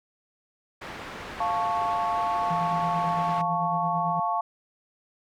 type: low-pass noise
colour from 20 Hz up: white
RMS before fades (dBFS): -39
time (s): 0.81-3.42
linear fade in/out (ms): 10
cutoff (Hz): 1800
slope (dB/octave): 12
type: chord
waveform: sine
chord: F augmented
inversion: none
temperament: equal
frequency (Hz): 698.5 / 880 / 1108.7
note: F5 / A5 / C#6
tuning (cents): 0 / 0 / 0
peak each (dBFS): -28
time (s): 1.4-4.41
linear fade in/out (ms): 5
type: tone with tremolo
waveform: triangle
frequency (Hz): 166.8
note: E3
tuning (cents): +21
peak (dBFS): -27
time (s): 2.5-4.2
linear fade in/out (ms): 5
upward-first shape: sine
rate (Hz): 9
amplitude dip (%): 60
effects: none